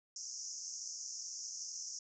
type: band-pass noise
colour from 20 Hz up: pink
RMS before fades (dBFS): -45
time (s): 0.16-1.99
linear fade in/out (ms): 2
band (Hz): 5300 to 6800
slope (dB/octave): 96
effects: none